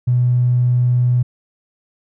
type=tone with tanh clipping; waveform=triangle; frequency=123.47 Hz; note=B2; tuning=in tune; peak=-11 dBFS; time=0.07-1.23 s; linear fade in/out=10 ms; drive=2 dB; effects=none